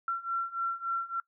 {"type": "beating tone pair", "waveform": "sine", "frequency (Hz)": [1358, 1361.5], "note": ["F6", "F6"], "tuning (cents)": [-49, -44], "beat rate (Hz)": 3.5, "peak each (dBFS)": [-34, -32], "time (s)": [0.08, 1.2], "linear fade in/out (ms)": 2, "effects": ["noise-tail reverb RT60 0.1 s tail -22 dB re dry"]}